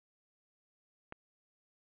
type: click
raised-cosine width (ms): 0.5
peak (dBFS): -28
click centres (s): 1.124
effects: resampled to 8000 Hz + 11-bit